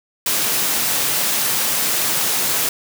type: high-pass noise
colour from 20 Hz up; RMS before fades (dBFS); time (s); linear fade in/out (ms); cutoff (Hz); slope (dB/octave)
white; -19; 0.26-2.69; 2; 110; 48
effects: none